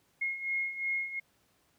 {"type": "beating tone pair", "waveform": "sine", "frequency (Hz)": [2152, 2154.8], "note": ["C7", "C#7"], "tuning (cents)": [48, -50], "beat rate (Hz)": 2.8, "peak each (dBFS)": [-37, -32], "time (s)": [0.21, 1.2], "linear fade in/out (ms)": 10, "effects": ["pink hiss -70 dBFS RMS until 1.78 s", "high-pass 80 Hz 12 dB/octave"]}